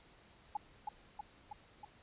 sine tone with echo, 840 Hz, G#5, 19 cents sharp, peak -33 dBFS, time 0.55-0.57 s, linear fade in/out 5 ms, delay 320 ms, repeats 4, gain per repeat -3 dB, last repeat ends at 1.85 s, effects pink hiss -63 dBFS RMS until 2.02 s + resampled to 8000 Hz

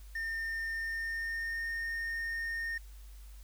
triangle tone with pitch glide, 1814 to 1834 Hz, A#6 to A#6, -48 to -29 cents, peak -32 dBFS, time 0.15-2.78 s, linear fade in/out 5 ms, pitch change +19 cents, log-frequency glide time 0.74-1.68 s, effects added 50 Hz sine -47 dBFS peak until 3.43 s + white hiss -62 dBFS RMS until 3.43 s

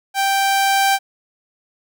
sawtooth tone with level ramp, 784 Hz, G5, in tune, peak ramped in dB -12 to -9 dBFS, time 0.14-0.99 s, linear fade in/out 50 ms, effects none

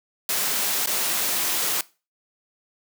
white noise with dropouts, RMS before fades -24 dBFS, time 0.29-1.81 s, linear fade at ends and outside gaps 2 ms, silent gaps 0.86-0.872 s, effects noise-tail reverb RT60 0.3 s tail -20 dB re dry + high-pass 200 Hz 12 dB/octave

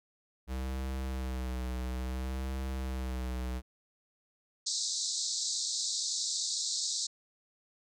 square tone with vibrato, 64.3 Hz, C2, 30 cents flat, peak -34 dBFS, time 0.47-3.62 s, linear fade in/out 50 ms, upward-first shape sine, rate 0.59 Hz, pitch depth 38 cents each way
pink band-pass noise, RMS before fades -34 dBFS, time 4.66-7.07 s, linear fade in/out 10 ms, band 3800 to 8100 Hz, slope 96 dB/octave
effects none

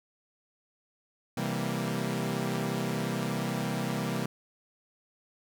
sawtooth chord, C dominant seventh, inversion none, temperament equal, 130.81 / 164.81 / 196 / 233.1 Hz, C3 / E3 / G3 / Bb3, 0 / 0 / 0 / 0 cents, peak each -31 dBFS, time 1.37-4.26 s, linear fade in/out 5 ms, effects none

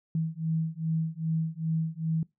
sine beating tone pair, 160 / 162.5 Hz, D#3 / E3, +49 / -24 cents, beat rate 2.5 Hz, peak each -30 dBFS, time 0.15-2.23 s, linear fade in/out 2 ms, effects noise-tail reverb RT60 0.2 s tail -23 dB re dry

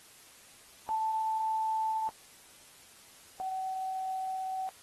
sine tone pair in turn, 880 / 756.8 Hz, A5 / F#5, 0 / +39 cents, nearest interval minor third, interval 261 cents, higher first, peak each -28 / -32 dBFS, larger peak first, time 0.89-2.09 / 3.4-4.69 s, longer second, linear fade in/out 0 ms, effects white hiss -56 dBFS RMS until 4.82 s + AAC 32 kbps

